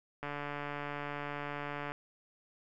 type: click train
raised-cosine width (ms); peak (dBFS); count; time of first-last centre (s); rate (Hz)
0.5; -24; 246; 0.23-1.92; 145
effects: none